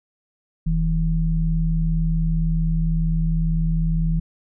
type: tone pair together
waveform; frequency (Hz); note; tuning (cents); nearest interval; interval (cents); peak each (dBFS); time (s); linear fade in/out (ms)
sine; 40.12 / 162.2; E1 / E3; -46 / -28; 2 octaves; 2418; -20; 0.66-4.2; 10
effects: none